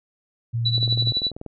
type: tone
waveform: sine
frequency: 116.54 Hz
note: A#2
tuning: in tune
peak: -21 dBFS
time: 0.53-1.13 s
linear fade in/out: 20 ms
type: tone with tremolo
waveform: sine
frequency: 3951 Hz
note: B7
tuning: in tune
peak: -17 dBFS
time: 0.65-1.31 s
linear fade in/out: 10 ms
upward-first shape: triangle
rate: 12 Hz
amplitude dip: 90%
type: click train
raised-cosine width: 2 ms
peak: -21 dBFS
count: 15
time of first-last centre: 0.78-1.463 s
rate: 20.5 Hz
effects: none